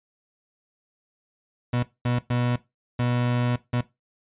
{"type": "tone bursts at uneven times", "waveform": "30% pulse", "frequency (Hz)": 122.1, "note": "B2", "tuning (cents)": -19, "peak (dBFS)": -19, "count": 5, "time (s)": [[1.73, 1.83], [2.05, 2.19], [2.3, 2.56], [2.99, 3.56], [3.73, 3.81]], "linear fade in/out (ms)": 5, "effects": ["noise-tail reverb RT60 0.2 s tail -17 dB re dry", "resampled to 8000 Hz"]}